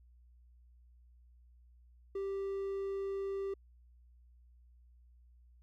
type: tone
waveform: triangle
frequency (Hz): 392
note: G4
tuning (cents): 0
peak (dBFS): -33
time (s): 2.15-3.54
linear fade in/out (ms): 5
effects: added 60 Hz sine -59 dBFS peak until 5.62 s